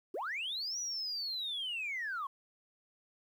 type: linear two-way sweep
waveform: sine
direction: up then down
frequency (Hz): 307.4 to 5920 to 1047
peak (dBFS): -34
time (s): 0.14-2.27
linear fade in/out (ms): 5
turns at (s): 0.79
effects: tanh soft clip ceiling -32 dBFS + 11-bit

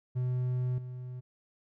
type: tone with level steps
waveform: triangle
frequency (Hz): 125.7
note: B2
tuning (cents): +31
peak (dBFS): -26 / -36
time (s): 0.15-1.21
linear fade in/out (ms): 20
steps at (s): 0.78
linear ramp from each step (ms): 2
effects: none

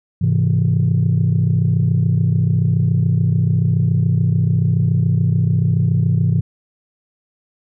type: chord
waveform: sine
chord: Ab augmented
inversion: none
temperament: equal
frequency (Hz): 103.83 / 130.81 / 164.81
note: Ab2 / C3 / E3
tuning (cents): 0 / 0 / 0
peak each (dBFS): -16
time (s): 0.21-6.41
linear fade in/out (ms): 10
effects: tanh soft clip ceiling -7 dBFS

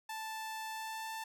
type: tone with pitch glide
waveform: sawtooth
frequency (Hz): 880 to 887.1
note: A5 to A5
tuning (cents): 0 to +14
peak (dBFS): -36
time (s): 0.09-1.24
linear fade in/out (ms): 5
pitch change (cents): +14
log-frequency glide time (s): 0.72-1.12
effects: none

